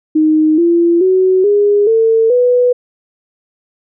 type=tone with pitch steps; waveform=sine; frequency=310.8 / 340.9 / 373.9 / 410.1 / 449.8 / 493.4 Hz; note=D#4 / F4 / F#4 / G#4 / A4 / B4; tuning=-2 / -42 / +18 / -22 / +38 / -2 cents; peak=-7 dBFS; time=0.15-2.73 s; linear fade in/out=10 ms; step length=430 ms; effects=none